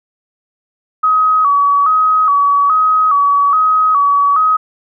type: tone with vibrato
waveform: sine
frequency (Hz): 1198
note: D6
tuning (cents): +34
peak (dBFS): -8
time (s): 1.03-4.57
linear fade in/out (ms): 10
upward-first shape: square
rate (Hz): 1.2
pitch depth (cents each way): 93
effects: none